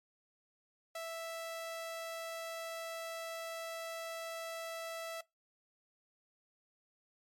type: tone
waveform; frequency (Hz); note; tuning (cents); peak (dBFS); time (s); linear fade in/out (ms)
sawtooth; 659.3; E5; 0; -36; 0.95-5.21; 5
effects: noise-tail reverb RT60 0.2 s tail -22 dB re dry + MP3 64 kbps